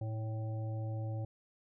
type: harmonic tone with a mistuned harmonic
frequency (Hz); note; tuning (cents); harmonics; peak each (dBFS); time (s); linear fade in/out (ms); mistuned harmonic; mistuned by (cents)
110.7; A2; +11; 1 / 3 / 5 / 7; -35 / -49 / -48 / -52; 0.01-1.25; 5; 3; -40
effects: none